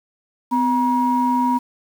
sine tone pair together, 253.1 / 954 Hz, B3 / A#5, +43 / +40 cents, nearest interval octave + major seventh, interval 2297 cents, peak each -18 / -17 dBFS, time 0.51-1.59 s, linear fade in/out 20 ms, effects tanh soft clip ceiling -8 dBFS + 7-bit

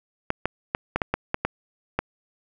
clicks, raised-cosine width 0.5 ms, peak -7 dBFS, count 9, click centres 0.304 / 0.456 / 0.749 / 0.96 / 1.018 / 1.14 / 1.344 / 1.45 / 1.99 s, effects none

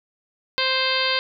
harmonic tone, 523.3 Hz, C5, in tune, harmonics 1 / 2 / 3 / 4 / 5 / 6 / 7 / 8 / 9, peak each -28 / -28 / -28 / -28 / -28 / -28 / -28 / -28 / -28 dBFS, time 0.58-1.19 s, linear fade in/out 0 ms, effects none

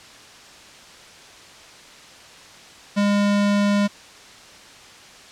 square tone, 203.4 Hz, G#3, 36 cents flat, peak -17 dBFS, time 2.96-3.88 s, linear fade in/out 20 ms, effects white hiss -44 dBFS RMS until 5.31 s + low-pass 6000 Hz 12 dB/octave

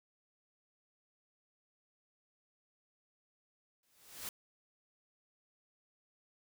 white noise with exponential growth, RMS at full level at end -40 dBFS, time 3.83-4.29 s, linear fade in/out 2 ms, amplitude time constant 100 ms, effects none

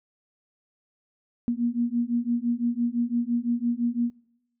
sine beating tone pair, 235 / 240.9 Hz, A#3 / B3, +14 / -43 cents, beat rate 5.9 Hz, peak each -26 dBFS, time 1.48-4.1 s, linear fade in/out 0 ms, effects noise-tail reverb RT60 0.8 s tail -21 dB re dry

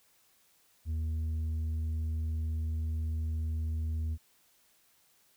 sine tone with tanh clipping, 79.5 Hz, D#2, 38 cents sharp, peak -31 dBFS, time 0.85-4.18 s, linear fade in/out 50 ms, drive 4 dB, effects white hiss -67 dBFS RMS until 5.36 s

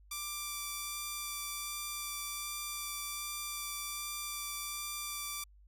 5% pulse tone with vibrato, 1174.7 Hz, D6, in tune, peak -26 dBFS, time 0.11-5.44 s, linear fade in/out 5 ms, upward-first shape sine, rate 1.3 Hz, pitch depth 9 cents each way, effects added 50 Hz sine -57 dBFS peak until 5.67 s

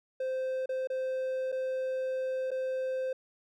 triangle tone with dropouts, 520 Hz, C5, 11 cents flat, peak -28 dBFS, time 0.2-3.13 s, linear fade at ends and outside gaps 5 ms, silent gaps 0.659-0.691 / 0.873-0.9 / 1.519-1.524 / 2.507-2.514 s, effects none

